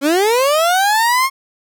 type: linear sweep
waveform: 30% pulse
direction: up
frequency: 266.6 to 1089 Hz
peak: -9 dBFS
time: 0.01-1.3 s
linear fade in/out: 50 ms
effects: none